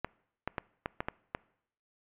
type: clicks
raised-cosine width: 0.5 ms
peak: -17 dBFS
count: 7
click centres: 0.046 / 0.476 / 0.582 / 0.859 / 1.005 / 1.085 / 1.349 s
effects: noise-tail reverb RT60 0.7 s tail -23 dB re dry + resampled to 8000 Hz